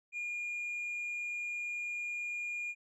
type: tone with tanh clipping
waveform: sine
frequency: 2423 Hz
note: D#7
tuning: 47 cents flat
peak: -36 dBFS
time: 0.12-2.75 s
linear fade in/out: 50 ms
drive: 1 dB
effects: none